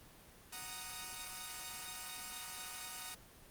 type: chord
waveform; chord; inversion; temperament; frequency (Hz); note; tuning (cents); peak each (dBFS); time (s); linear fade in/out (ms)
5% pulse; D# minor; first; equal; 740 / 932.3 / 1244.5; F#5 / A#5 / D#6; 0 / 0 / 0; -37 / -36 / -35; 0.52-3.15; 10
effects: pink hiss -59 dBFS RMS until 3.5 s + Opus 24 kbps

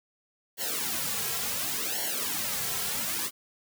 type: noise with flanger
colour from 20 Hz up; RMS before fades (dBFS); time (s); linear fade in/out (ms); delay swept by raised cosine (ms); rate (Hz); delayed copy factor
white; -31; 0.57-3.31; 50; 0.8 to 3.4; 0.69; -1
effects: none

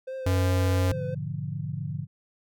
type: tone with vibrato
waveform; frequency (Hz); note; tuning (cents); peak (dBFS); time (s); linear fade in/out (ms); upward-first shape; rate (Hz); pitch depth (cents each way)
triangle; 516; C5; -24; -30; 0.07-1.15; 10; triangle; 2.8; 48
type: tone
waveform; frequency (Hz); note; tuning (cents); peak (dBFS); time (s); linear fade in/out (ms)
square; 92.5; F#2; 0; -22; 0.26-0.92; 5
type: chord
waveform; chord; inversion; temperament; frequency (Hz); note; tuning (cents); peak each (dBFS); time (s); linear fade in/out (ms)
sine; G# diminished seventh; none; equal; 103.83 / 123.47 / 146.83 / 174.61; G#2 / B2 / D3 / F3; 0 / 0 / 0 / 0; -36 / -37 / -32 / -37; 0.88-2.07; 50
effects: none

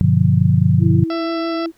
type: chord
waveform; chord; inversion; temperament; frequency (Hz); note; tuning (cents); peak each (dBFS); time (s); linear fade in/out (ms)
sine; G dominant seventh; none; just; 98 / 122.5 / 147 / 176.4; G2 / B2 / D3 / F3; 0 / -14 / +2 / +18; -16; 0.01-1.04; 0
type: tone with vibrato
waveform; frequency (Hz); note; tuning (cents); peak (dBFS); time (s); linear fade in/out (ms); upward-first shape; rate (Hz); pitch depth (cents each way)
sine; 329.6; E4; 0; -20; 0.79-1.72; 50; sine; 6.2; 19
type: harmonic tone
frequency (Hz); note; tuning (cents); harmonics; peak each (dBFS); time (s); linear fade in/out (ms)
666; E5; +18; 1 / 2 / 3 / 4 / 5 / 6 / 7 / 8; -25 / -27 / -36 / -38 / -39 / -42 / -37 / -39; 1.1-1.66; 2
effects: pink hiss -57 dBFS RMS until 1.77 s

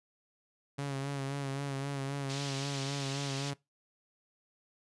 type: tone with vibrato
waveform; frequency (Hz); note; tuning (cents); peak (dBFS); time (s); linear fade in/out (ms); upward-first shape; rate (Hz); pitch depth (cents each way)
sawtooth; 138.59; C#3; 0; -30; 0.78-3.54; 10; sine; 3.8; 39
type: band-pass noise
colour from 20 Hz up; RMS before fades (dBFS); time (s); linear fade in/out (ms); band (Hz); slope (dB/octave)
pink; -43; 2.29-3.51; 10; 2700 to 6600; 24
effects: noise-tail reverb RT60 0.2 s tail -21 dB re dry + resampled to 24000 Hz

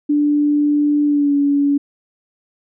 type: tone with pitch glide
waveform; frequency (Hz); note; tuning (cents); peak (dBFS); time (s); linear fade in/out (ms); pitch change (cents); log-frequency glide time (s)
sine; 293.6 to 284.3; D4 to C#4; 0 to +44; -12; 0.09-1.78; 10; -56; 1.05-1.34
effects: none

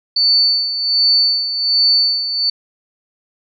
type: tone with tremolo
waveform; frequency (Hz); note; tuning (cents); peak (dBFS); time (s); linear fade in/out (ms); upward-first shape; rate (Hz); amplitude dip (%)
sine; 4500; C#8; +25; -9; 0.16-2.5; 5; sine; 1.3; 65
effects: none

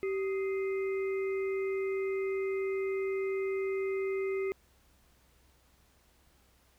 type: harmonic tone with a mistuned harmonic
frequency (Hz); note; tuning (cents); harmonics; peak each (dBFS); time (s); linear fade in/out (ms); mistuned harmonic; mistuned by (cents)
416.4; G#4; +5; 1 / 3 / 5 / 6; -30 / -48 / -43 / -52; 0.03-4.52; 0; 1; -130
effects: added 64 Hz sine -67 dBFS peak until 6.78 s + pink hiss -67 dBFS RMS until 6.78 s

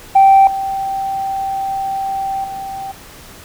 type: tone with level steps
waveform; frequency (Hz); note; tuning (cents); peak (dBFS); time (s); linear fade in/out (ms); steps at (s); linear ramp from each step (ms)
sine; 779; G5; -11; -3 / -17 / -23; 0.15-2.92; 10; 0.47 / 2.44; 2
effects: tanh soft clip ceiling -2 dBFS + pink hiss -38 dBFS RMS until 3.44 s

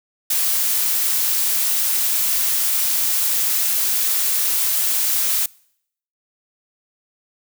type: noise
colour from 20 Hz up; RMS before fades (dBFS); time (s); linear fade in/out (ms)
blue; -19; 0.3-5.46; 5
effects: noise-tail reverb RT60 0.7 s tail -25 dB re dry

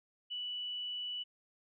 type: tone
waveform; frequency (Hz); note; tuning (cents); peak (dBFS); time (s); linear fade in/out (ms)
sine; 2960; F#7; 0; -37; 0.3-1.24; 20
effects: none

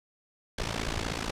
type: noise with amplitude modulation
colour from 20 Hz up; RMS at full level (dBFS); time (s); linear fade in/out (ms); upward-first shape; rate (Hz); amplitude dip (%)
pink; -28; 0.58-1.31; 5; sine; 56; 90
effects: low-pass 6000 Hz 12 dB/octave

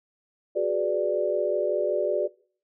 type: chord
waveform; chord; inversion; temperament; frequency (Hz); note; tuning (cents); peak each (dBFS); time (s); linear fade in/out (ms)
sine; G# half-diminished seventh; third; equal; 370 / 415.3 / 493.9 / 587.3; F#4 / G#4 / B4 / D5; 0 / 0 / 0 / 0; -28 / -29 / -31 / -25; 0.55-2.28; 20
effects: noise-tail reverb RT60 0.5 s tail -23 dB re dry

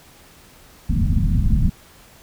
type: low-pass noise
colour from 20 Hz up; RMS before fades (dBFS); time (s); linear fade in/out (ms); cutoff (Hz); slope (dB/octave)
pink; -17; 0.89-1.7; 10; 230; 48
effects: pink hiss -48 dBFS RMS until 2.22 s

